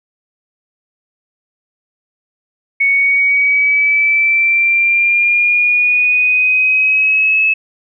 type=exponential sweep; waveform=sine; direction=up; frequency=2217 to 2598 Hz; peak=-9 dBFS; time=2.8-7.54 s; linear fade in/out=10 ms; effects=none